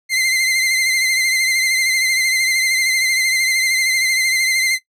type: tone with vibrato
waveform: sawtooth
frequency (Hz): 2077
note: C7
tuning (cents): -13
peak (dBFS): -11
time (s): 0.09-4.79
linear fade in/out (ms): 50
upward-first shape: triangle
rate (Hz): 13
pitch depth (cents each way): 47
effects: noise-tail reverb RT60 0.1 s tail -17 dB re dry + low-pass 12000 Hz 12 dB/octave